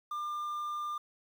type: tone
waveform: triangle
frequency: 1198 Hz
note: D6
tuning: 34 cents sharp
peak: -32 dBFS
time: 0.11-0.98 s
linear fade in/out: 5 ms
effects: 10-bit